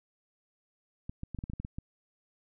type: clicks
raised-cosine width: 5 ms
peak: -25 dBFS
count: 10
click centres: 1.095 / 1.234 / 1.347 / 1.388 / 1.439 / 1.499 / 1.535 / 1.6 / 1.649 / 1.785 s
effects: none